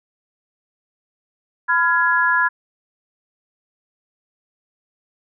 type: chord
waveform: sine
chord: F diminished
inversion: second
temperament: just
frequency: 1005.8 / 1396.9 / 1676.3 Hz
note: Cb6 / F6 / Ab6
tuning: +31 / 0 / +16 cents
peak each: -19 / -20 / -17 dBFS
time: 1.68-2.49 s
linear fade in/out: 20 ms
effects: none